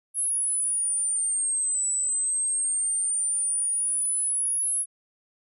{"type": "exponential two-way sweep", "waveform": "sine", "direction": "down then up", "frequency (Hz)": [10780, 7902, 10780], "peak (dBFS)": -23, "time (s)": [0.14, 4.86], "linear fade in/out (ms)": 50, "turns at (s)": 1.87, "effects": []}